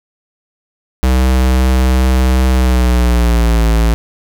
square tone with pitch glide, 64.1 to 56.13 Hz, C2 to A1, -35 to +35 cents, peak -9 dBFS, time 1.03-3.94 s, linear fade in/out 0 ms, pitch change -230 cents, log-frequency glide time 2.54-3.67 s, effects none

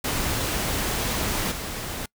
pink noise with level steps, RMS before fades -26 / -32 dBFS, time 0.04-2.06 s, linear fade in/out 5 ms, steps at 1.51 s, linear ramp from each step 10 ms, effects noise-tail reverb RT60 0.1 s tail -25 dB re dry

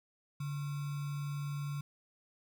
sine tone with sample-and-hold, 143.9 Hz, D3, 35 cents flat, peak -35 dBFS, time 0.4-1.81 s, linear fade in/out 5 ms, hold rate 1225 Hz, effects none

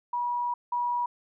sine tone pair in turn, 967 / 967 Hz, B5 / B5, -37 / -37 cents, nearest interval unison, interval 0 cents, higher neither, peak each -26 / -25 dBFS, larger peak second, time 0.13-0.54 / 0.72-1.06 s, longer first, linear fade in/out 5 ms, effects none

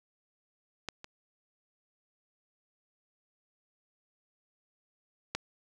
clicks, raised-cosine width 0.2 ms, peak -18 / -27 / -14 dBFS, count 3, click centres 0.887 / 1.044 / 5.35 s, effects none

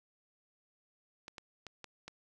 clicks, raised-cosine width 0.2 ms, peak -28 dBFS, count 5, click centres 1.281 / 1.382 / 1.667 / 1.843 / 2.08 s, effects none

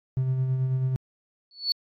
triangle tone with tremolo, 130.3 Hz, C3, 7 cents flat, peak -18 dBFS, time 0.17-0.96 s, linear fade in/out 0 ms, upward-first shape sine, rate 9.2 Hz, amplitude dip 45%
sine tone with exponential growth, 4435 Hz, C#8, in tune, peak -17 dBFS, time 1.51-1.72 s, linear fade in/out 1 ms, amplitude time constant 45 ms
effects tanh soft clip ceiling -16 dBFS + AAC 64 kbps

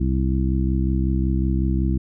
harmonic tone, 65.41 Hz, C2, in tune, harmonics 1 / 2 / 3 / 4 / 5, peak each -20 / -25 / -25 / -30 / -28 dBFS, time 0-1.98 s, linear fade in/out 10 ms, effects none

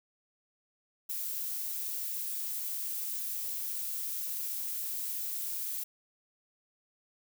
violet noise, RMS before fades -36 dBFS, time 1.09-5.84 s, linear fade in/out 10 ms, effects none

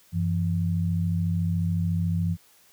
sine tone pair together, 94.57 / 168.5 Hz, F#2 / E3, +38 / +38 cents, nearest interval minor seventh, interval 1000 cents, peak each -25 dBFS, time 0.12-2.37 s, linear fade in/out 50 ms, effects white hiss -58 dBFS RMS until 2.72 s

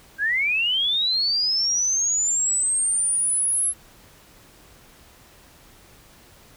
sine linear sweep, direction up, 1568 to 11070 Hz, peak -19 dBFS, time 0.18-3.74 s, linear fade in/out 50 ms, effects pink hiss -51 dBFS RMS until 6.56 s

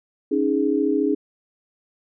sine chord, C# suspended second, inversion none, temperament equal, 277.2 / 311.1 / 415.3 Hz, C#4 / D#4 / G#4, 0 / 0 / 0 cents, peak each -22 dBFS, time 0.31-1.15 s, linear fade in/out 10 ms, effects none

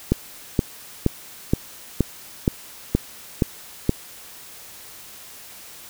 click train, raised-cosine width 3 ms, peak -3 dBFS, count 9, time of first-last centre 0.12-3.894 s, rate 2.12 Hz, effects white hiss -42 dBFS RMS until 5.89 s

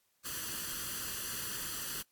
white noise with comb filter, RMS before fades -39 dBFS, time 0.24-2.03 s, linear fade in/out 20 ms, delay 0.66 ms, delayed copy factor +0.7, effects white hiss -75 dBFS RMS until 2.11 s + AAC 64 kbps

